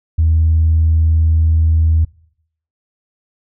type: tone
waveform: sine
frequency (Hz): 80.3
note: E2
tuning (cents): -45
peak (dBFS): -8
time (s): 0.18-2.05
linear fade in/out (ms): 10
effects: noise-tail reverb RT60 0.7 s tail -24 dB re dry + tanh soft clip ceiling -5 dBFS